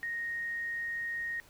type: tone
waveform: sine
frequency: 1864.7 Hz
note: A#6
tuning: in tune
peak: -33 dBFS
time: 0.03-1.4 s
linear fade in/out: 0 ms
effects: pink hiss -59 dBFS RMS until 1.49 s